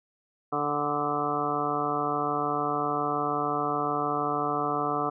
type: harmonic tone with a mistuned harmonic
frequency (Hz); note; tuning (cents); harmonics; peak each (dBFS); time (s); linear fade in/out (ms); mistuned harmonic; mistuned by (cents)
146.83; D3; 0; 1 / 2 / 3 / 4 / 5 / 6 / 7 / 8 / 9; -39 / -34 / -33 / -38 / -31 / -43 / -35 / -31 / -34; 0.52-5.1; 10; 9; -28
effects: none